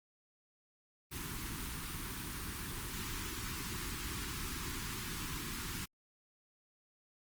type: band-stop noise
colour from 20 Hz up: pink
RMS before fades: -41 dBFS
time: 1.11-5.86 s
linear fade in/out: 20 ms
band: 380 to 940 Hz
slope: 48 dB/octave
effects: Opus 24 kbps